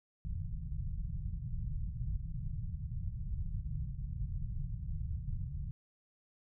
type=low-pass noise; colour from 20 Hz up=pink; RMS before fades=-38 dBFS; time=0.25-5.71 s; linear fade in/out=0 ms; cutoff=160 Hz; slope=48 dB/octave; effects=none